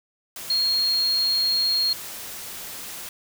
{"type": "tone in noise", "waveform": "sine", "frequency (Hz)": 4260, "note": "C8", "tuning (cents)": 30, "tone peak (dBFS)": -19, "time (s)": [0.5, 1.93], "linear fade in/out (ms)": 2, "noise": "white", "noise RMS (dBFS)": -36, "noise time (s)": [0.36, 3.09], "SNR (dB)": 14, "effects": []}